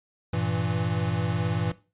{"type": "chord", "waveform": "square", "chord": "E diminished", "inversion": "first", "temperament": "equal", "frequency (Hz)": [98, 116.54, 164.81], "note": ["G2", "Bb2", "E3"], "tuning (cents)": [0, 0, 0], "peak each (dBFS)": -30, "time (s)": [0.33, 1.72], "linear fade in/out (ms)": 5, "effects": ["noise-tail reverb RT60 0.3 s tail -17 dB re dry", "resampled to 8000 Hz"]}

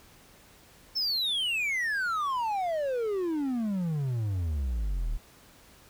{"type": "exponential sweep", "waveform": "triangle", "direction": "down", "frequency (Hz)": [5410, 35.23], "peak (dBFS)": -25, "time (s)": [0.95, 5.18], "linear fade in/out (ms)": 20, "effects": ["pink hiss -56 dBFS RMS until 5.89 s"]}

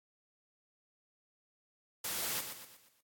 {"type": "noise with echo", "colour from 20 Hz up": "white", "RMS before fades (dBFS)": -37, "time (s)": [2.04, 2.41], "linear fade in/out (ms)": 5, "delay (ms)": 120, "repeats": 5, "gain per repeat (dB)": -7, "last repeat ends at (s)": 3.01, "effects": ["high-pass 80 Hz 12 dB/octave", "AAC 64 kbps"]}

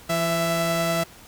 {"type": "tone pair together", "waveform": "sawtooth", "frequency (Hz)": [168.36, 663], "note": ["E3", "E5"], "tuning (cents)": [37, 10], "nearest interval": "2 octaves", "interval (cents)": 2373, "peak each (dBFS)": [-22, -19], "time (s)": [0.09, 1.04], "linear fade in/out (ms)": 10, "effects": ["pink hiss -47 dBFS RMS until 1.27 s"]}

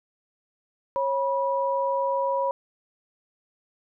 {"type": "tone pair together", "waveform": "sine", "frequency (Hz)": [546.6, 974], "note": ["C#5", "B5"], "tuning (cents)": [-24, -24], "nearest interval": "minor seventh", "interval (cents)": 1000, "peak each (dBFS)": -25, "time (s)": [0.96, 2.51], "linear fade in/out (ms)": 0, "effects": []}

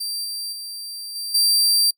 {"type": "tone with level steps", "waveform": "sawtooth", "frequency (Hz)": 4699, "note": "D8", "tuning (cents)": 0, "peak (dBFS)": [-22, -24, -28, -24, -12], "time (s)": [0, 1.91], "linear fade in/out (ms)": 10, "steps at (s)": [0.24, 0.52, 1.15, 1.34], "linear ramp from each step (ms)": 10, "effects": ["noise-tail reverb RT60 0.1 s tail -25 dB re dry"]}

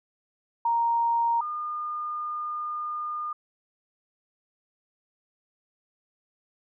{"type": "tone pair in turn", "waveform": "sine", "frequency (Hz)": [932.3, 1214.6], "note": ["A#5", "D#6"], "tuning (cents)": [0, -42], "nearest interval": "perfect fourth", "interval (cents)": 458, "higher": "second", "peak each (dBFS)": [-21, -29], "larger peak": "first", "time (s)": [[0.65, 1.41], [1.41, 3.33]], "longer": "second", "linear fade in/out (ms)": 5, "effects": []}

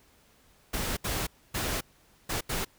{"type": "noise bursts at uneven times", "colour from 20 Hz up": "pink", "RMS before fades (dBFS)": -31, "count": 5, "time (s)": [[0.73, 0.97], [1.04, 1.27], [1.54, 1.81], [2.29, 2.41], [2.49, 2.65]], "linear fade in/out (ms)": 10, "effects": ["pink hiss -62 dBFS RMS until 2.78 s"]}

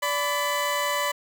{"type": "tone pair together", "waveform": "20% pulse", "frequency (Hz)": [580, 998.5], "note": ["D5", "B5"], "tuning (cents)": [-22, 19], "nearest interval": "major sixth", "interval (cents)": 941, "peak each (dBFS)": [-22, -21], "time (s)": [0.02, 1.12], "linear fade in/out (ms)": 10, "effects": []}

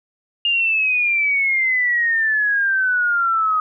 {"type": "exponential sweep", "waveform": "sine", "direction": "down", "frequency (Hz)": [2831, 1251], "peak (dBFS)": -15, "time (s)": [0.45, 3.6], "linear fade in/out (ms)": 2, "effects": []}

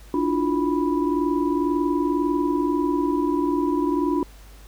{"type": "tone cluster", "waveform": "sine", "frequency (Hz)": [293.2, 335, 355.3, 986], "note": ["D4", "E4", "F4", "B5"], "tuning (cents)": [-3, 28, 30, -3], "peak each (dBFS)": [-22, -27, -25, -28], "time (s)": [0.14, 4.23], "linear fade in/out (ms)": 2, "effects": ["added 50 Hz sine -43 dBFS peak until 4.67 s", "pink hiss -51 dBFS RMS until 4.67 s"]}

